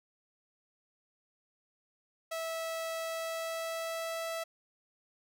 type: tone with pitch glide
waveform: sawtooth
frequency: 653 to 657.9 Hz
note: E5 to E5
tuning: -17 to -4 cents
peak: -31 dBFS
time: 2.31-4.44 s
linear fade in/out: 10 ms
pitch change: +13 cents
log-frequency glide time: 2.97-4.26 s
effects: none